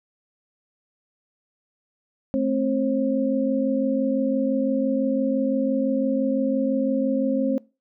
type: tone cluster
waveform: sine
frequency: 218.8 / 264.7 / 536 Hz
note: A3 / C4 / C5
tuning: -9 / +20 / +42 cents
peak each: -26 / -22 / -25 dBFS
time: 2.34-7.58 s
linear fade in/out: 0 ms
effects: noise-tail reverb RT60 0.3 s tail -24 dB re dry